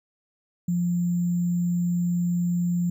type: tone with sample-and-hold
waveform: sine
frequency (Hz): 174.61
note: F3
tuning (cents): 0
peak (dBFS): -21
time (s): 0.68-2.9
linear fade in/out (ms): 5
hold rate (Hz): 7350
effects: none